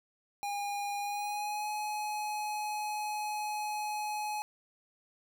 square tone with pitch glide, 813 to 844.1 Hz, G#5 to G#5, -37 to +28 cents, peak -34 dBFS, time 0.43-4.42 s, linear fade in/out 0 ms, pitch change +65 cents, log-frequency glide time 0.98-1.69 s, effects none

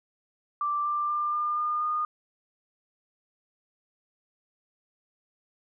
sine tone with pitch steps, 1174.7 / 1184.2 / 1193.9 / 1203.5 / 1213.3 / 1223.2 Hz, D6 / D6 / D6 / D6 / D#6 / D#6, 0 / +14 / +28 / +42 / -44 / -30 cents, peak -25 dBFS, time 0.61-2.05 s, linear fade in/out 2 ms, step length 240 ms, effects none

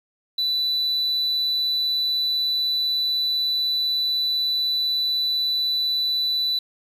sine tone, 3978 Hz, B7, 12 cents sharp, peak -18 dBFS, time 0.38-6.59 s, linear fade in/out 5 ms, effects tanh soft clip ceiling -18 dBFS + 8-bit

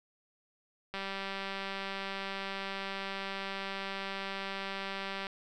click train, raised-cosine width 0.3 ms, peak -22 dBFS, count 845, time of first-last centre 0.94-5.268 s, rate 195 Hz, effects none

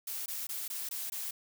blue noise bursts, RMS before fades -38 dBFS, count 6, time 0.07-1.31 s, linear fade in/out 5 ms, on 190 ms, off 20 ms, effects none

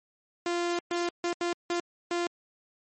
sawtooth tone bursts at uneven times, 346.8 Hz, F4, 12 cents flat, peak -23 dBFS, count 6, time 0.46-0.79 / 0.91-1.09 / 1.24-1.33 / 1.41-1.53 / 1.7-1.8 / 2.11-2.27 s, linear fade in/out 2 ms, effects MP3 32 kbps

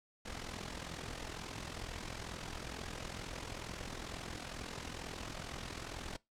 pink noise with amplitude modulation, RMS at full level -41 dBFS, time 0.25-6.17 s, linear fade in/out 10 ms, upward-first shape sine, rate 42.2 Hz, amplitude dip 70%, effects noise-tail reverb RT60 0.2 s tail -22 dB re dry + low-pass 7000 Hz 12 dB/octave

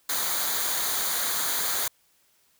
white noise with comb filter, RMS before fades -27 dBFS, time 0.09-1.88 s, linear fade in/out 5 ms, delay 0.37 ms, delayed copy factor -0.65, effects white hiss -65 dBFS RMS until 2.59 s

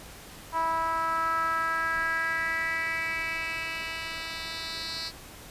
10% pulse tone with band-pass filter sweep, 326.8 Hz, E4, 15 cents flat, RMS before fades -30 dBFS, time 0.52-5.12 s, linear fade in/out 50 ms, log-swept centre 1000 to 4300 Hz, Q 4.2, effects pink hiss -46 dBFS RMS until 5.5 s + resampled to 32000 Hz

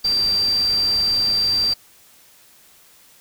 sine tone in noise, 4699 Hz, D8, in tune, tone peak -16 dBFS, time 0.04-1.74 s, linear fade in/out 10 ms, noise pink, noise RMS -34 dBFS, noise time 0.04-1.74 s, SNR +15 dB, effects white hiss -51 dBFS RMS until 3.2 s

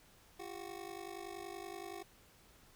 25% pulse ring-modulated tone, 370 Hz, F#4, in tune, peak -38 dBFS, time 0.39-2.03 s, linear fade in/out 10 ms, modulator 25.3 Hz, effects pink hiss -64 dBFS RMS until 2.75 s

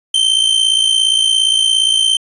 45% pulse tone with amplitude modulation, 3114 Hz, G7, 12 cents flat, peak -7 dBFS, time 0.14-2.17 s, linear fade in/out 5 ms, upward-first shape sine, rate 57.3 Hz, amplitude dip 65%, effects resampled to 24000 Hz

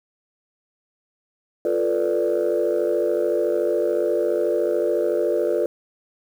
sine chord, B half-diminished seventh, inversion second, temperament equal, 349.2 / 440 / 493.9 / 587.3 Hz, F4 / A4 / B4 / D5, 0 / 0 / 0 / 0 cents, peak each -23 dBFS, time 1.65-5.66 s, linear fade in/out 2 ms, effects tanh soft clip ceiling -12 dBFS + 8-bit

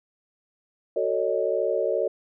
sine chord, D# half-diminished seventh, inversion first, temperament just, 373.4 / 448 / 560 / 622.3 Hz, F#4 / A4 / C#5 / D#5, +16 / +31 / +18 / 0 cents, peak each -29 / -27 / -26 / -28 dBFS, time 0.96-2.08 s, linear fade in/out 5 ms, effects none

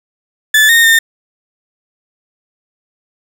35% pulse tone with pitch steps, 1742 / 1843 / 1818 Hz, A6 / A#6 / A#6, -18 / -20 / -44 cents, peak -4 dBFS, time 0.54-0.99 s, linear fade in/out 5 ms, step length 150 ms, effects none

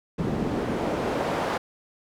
pink noise with band-pass filter sweep, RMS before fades -27 dBFS, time 0.18-1.58 s, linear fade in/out 10 ms, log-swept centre 220 to 730 Hz, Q 0.93, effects none

